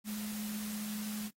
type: tone in noise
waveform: sine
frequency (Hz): 211.4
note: G#3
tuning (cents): +31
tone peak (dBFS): -37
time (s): 0.04-1.31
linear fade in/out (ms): 50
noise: white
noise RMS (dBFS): -45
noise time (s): 0.04-1.31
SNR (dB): +5
effects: noise-tail reverb RT60 0.1 s tail -26 dB re dry + AAC 48 kbps